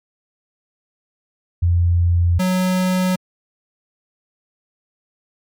sine / square tone pair in turn, 86.6 / 184.35 Hz, F2 / F#3, -14 / -6 cents, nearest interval octave + minor second, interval 1308 cents, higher second, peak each -12 / -16 dBFS, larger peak first, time 1.62-2.39 / 2.39-3.16 s, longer neither, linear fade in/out 10 ms, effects MP3 96 kbps

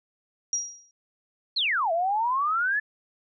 sine tone with exponential decay, 5710 Hz, F8, 37 cents sharp, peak -21 dBFS, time 0.53-0.91 s, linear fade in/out 1 ms, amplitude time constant 82 ms
sine exponential two-way sweep, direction down then up, 4435 to 646 to 1759 Hz, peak -22 dBFS, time 1.56-2.8 s, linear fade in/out 10 ms, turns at 1.92 s
effects none

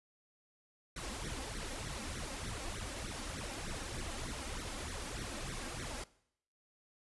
pink noise with flanger, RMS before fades -42 dBFS, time 0.96-6.04 s, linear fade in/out 5 ms, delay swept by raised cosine 0.5 to 3.8 ms, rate 3.3 Hz, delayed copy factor +0.85, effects noise-tail reverb RT60 0.7 s tail -20 dB re dry + resampled to 24000 Hz

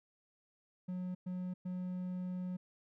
triangle tone bursts at uneven times, 181.9 Hz, F#3, 29 cents flat, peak -35 dBFS, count 3, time 0.88-1.15 / 1.26-1.54 / 1.65-2.57 s, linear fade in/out 10 ms, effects none

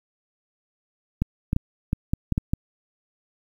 clicks, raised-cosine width 5 ms, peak -9 dBFS, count 8, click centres 1.22 / 1.531 / 1.564 / 1.931 / 2.135 / 2.323 / 2.379 / 2.535 s, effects 8-bit

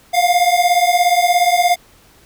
square beating tone pair, 698.5 / 715.5 Hz, F5 / F5, 0 / +42 cents, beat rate 17 Hz, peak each -15 dBFS, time 0.13-1.76 s, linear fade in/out 20 ms, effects pink hiss -49 dBFS RMS until 2.25 s

